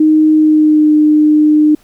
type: tone with pitch glide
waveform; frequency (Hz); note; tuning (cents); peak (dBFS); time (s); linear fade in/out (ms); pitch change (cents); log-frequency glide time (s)
sine; 310 to 303.4; D#4 to D#4; -6 to -44; -5; 0-1.75; 5; -38; 0.34-0.93
effects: pink hiss -50 dBFS RMS until 1.83 s